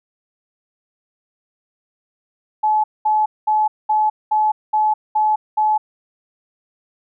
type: tone bursts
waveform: sine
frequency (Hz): 857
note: A5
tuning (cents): -46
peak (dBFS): -13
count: 8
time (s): 2.63-5.78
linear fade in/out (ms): 10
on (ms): 210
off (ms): 210
effects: none